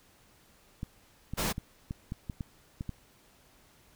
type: clicks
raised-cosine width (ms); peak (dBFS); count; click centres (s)
5; -23; 9; 0.831 / 1.336 / 1.581 / 1.909 / 2.121 / 2.298 / 2.408 / 2.809 / 2.893
type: noise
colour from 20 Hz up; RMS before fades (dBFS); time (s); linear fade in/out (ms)
pink; -31; 1.37-1.53; 20
effects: pink hiss -62 dBFS RMS until 3.95 s